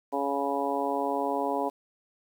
harmonic tone, 140 Hz, C#3, 18 cents sharp, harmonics 2 / 3 / 4 / 5 / 6 / 7, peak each -33 / -33 / -33 / -33 / -33 / -33 dBFS, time 0.12-1.7 s, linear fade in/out 20 ms, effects 9-bit

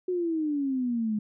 sine exponential sweep, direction down, 370 to 208.3 Hz, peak -25 dBFS, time 0.08-1.19 s, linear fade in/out 5 ms, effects none

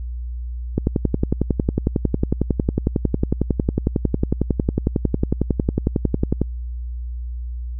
click train, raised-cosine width 3 ms, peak -4 dBFS, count 63, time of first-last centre 0.78-6.416 s, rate 11 Hz, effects added 60 Hz sine -25 dBFS peak until 7.79 s

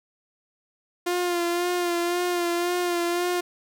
sawtooth tone with vibrato, 350 Hz, F4, 4 cents sharp, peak -19 dBFS, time 1.06-3.41 s, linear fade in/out 10 ms, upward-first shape sine, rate 1.9 Hz, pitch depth 32 cents each way, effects none

